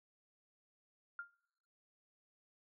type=tone with exponential decay; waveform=sine; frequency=1400 Hz; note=F6; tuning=4 cents sharp; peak=-38 dBFS; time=1.19-1.31 s; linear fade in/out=2 ms; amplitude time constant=24 ms; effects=noise-tail reverb RT60 0.9 s tail -24 dB re dry